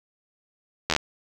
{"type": "slowing click train", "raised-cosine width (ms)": 0.2, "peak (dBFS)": -4, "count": 6, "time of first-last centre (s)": [0.9, 0.964], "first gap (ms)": 12, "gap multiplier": 1.03, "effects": []}